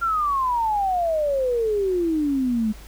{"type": "exponential sweep", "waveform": "sine", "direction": "down", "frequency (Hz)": [1396.9, 210], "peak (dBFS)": -19, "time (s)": [0.01, 2.73], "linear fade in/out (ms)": 20, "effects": ["added 50 Hz sine -40 dBFS peak until 2.87 s", "pink hiss -47 dBFS RMS until 2.87 s"]}